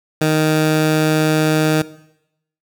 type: tone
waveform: 15% pulse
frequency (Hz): 155.56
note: D#3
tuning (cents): 0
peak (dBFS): -7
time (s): 0.21-1.82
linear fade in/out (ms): 5
effects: noise-tail reverb RT60 0.8 s tail -18 dB re dry